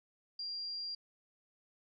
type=tone; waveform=sine; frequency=4769 Hz; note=D8; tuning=26 cents sharp; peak=-38 dBFS; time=0.39-0.95 s; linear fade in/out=5 ms; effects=none